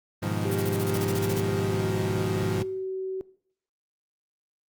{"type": "chord", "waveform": "30% pulse", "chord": "F half-diminished seventh", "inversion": "first", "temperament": "equal", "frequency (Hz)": [103.83, 123.47, 155.56, 174.61], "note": ["Ab2", "Cb3", "Eb3", "F3"], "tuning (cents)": [0, 0, 0, 0], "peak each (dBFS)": [-27, -32, -31, -29], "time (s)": [0.22, 2.63], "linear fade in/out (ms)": 10}
{"type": "tone with pitch glide", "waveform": "sine", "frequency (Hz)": [392, 378.6], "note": ["G4", "F#4"], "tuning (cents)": [0, 40], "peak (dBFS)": -28, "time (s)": [0.45, 3.21], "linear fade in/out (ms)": 0, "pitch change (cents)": -60, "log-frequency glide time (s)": [1.6, 1.92]}
{"type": "noise bursts", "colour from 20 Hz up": "white", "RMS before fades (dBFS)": -36, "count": 13, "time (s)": [0.51, 1.403], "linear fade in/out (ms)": 5, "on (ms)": 41, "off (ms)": 30}
{"effects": ["noise-tail reverb RT60 0.6 s tail -20 dB re dry", "Opus 32 kbps"]}